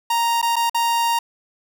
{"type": "tone with dropouts", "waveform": "45% pulse", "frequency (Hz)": 932.3, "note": "A#5", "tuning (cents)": 0, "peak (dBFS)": -17, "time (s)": [0.1, 1.19], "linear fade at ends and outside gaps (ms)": 5, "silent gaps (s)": [[0.416, 0.426], [0.558, 0.564], [0.697, 0.745]], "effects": []}